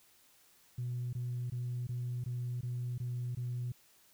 sine tone bursts, 122.7 Hz, B2, 11 cents flat, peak -33 dBFS, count 8, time 0.78-3.72 s, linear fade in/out 5 ms, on 350 ms, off 20 ms, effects tanh soft clip ceiling -31 dBFS + white hiss -65 dBFS RMS until 4.13 s

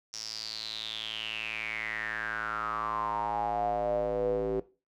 square tone with band-pass filter sweep, 55 Hz, A1, in tune, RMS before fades -33 dBFS, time 0.13-4.6 s, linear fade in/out 5 ms, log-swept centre 5600 to 410 Hz, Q 8.5, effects noise-tail reverb RT60 0.3 s tail -17 dB re dry

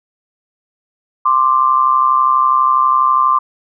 sine tone pair together, 1046.5 / 1178.7 Hz, C6 / D6, 0 / +6 cents, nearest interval major second, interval 206 cents, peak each -12 dBFS, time 1.25-3.39 s, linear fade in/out 10 ms, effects none

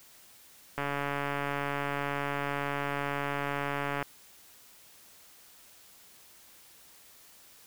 click train, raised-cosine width 0.5 ms, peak -17 dBFS, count 462, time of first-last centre 0.78-4.026 s, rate 142 Hz, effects white hiss -56 dBFS RMS until 7.66 s

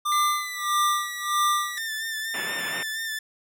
square tone with tremolo, 1192 Hz, D6, 25 cents sharp, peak -20 dBFS, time 0.05-1.79 s, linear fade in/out 10 ms, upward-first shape sine, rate 1.6 Hz, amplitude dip 95%
sawtooth tone with pitch glide, 2035 to 1937.5 Hz, C7 to B6, -49 to -34 cents, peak -28 dBFS, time 0.12-1.78 s, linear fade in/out 0 ms, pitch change -85 cents, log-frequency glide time 0.37-0.67 s
sawtooth tone with vibrato, 1778 Hz, A6, 18 cents sharp, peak -25 dBFS, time 1.77-3.19 s, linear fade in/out 5 ms, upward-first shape sine, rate 4.2 Hz, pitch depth 33 cents each way
white band-pass noise, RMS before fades -35 dBFS, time 2.34-2.83 s, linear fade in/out 2 ms, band 130 to 2900 Hz, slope 48 dB/octave
effects none

